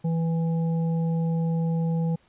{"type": "harmonic tone", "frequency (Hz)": 164.81, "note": "E3", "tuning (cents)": 0, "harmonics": [1, 3, 5], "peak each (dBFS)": [-22, -35, -41], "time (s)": [0.04, 2.16], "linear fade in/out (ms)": 10, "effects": ["pink hiss -62 dBFS RMS until 2.28 s", "resampled to 8000 Hz"]}